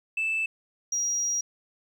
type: tone pair in turn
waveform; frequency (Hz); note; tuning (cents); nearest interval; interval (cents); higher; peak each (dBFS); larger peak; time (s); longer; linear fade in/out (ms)
sine; 2637 / 5725; E7 / F8; 0 / +42; octave + minor second; 1342; second; -23; neither; 0.17-0.46 / 0.92-1.41; second; 5
effects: tanh soft clip ceiling -22 dBFS + 10-bit